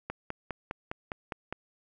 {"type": "click train", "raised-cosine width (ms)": 0.5, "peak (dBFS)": -19, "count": 8, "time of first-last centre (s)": [0.1, 1.526], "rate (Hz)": 4.91, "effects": []}